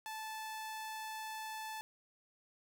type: tone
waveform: sawtooth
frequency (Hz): 874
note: A5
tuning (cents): -12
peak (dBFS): -38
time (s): 0.06-1.81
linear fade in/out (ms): 0
effects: none